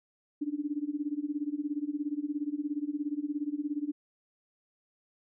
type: tone with tremolo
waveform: sine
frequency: 293.7 Hz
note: D4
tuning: in tune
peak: -27 dBFS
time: 0.41-3.92 s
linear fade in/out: 10 ms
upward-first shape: sine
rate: 17 Hz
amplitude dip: 90%
effects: none